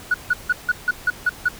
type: tone bursts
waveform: sine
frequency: 1467 Hz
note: F#6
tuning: 15 cents flat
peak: -13 dBFS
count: 8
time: 0.11-1.486 s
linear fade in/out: 5 ms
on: 32 ms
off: 160 ms
effects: tanh soft clip ceiling -10 dBFS + pink hiss -40 dBFS RMS until 1.59 s